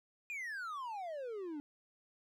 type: exponential sweep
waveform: triangle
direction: down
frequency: 2489 to 282 Hz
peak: -38 dBFS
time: 0.3-1.6 s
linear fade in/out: 0 ms
effects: none